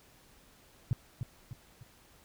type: tone with echo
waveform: sine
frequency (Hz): 123.47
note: B2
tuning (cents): 0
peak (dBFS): -24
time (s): 0.91-0.93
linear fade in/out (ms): 0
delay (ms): 300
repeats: 3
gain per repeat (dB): -7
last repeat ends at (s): 1.83
effects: pink hiss -61 dBFS RMS until 2.24 s